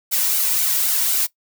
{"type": "noise with flanger", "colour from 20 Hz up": "blue", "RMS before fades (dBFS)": -19, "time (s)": [0.11, 1.27], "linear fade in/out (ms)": 20, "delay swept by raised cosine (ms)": [1.3, 2.14], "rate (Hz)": 3.9, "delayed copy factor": 0.6, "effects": ["noise-tail reverb RT60 0.1 s tail -19 dB re dry"]}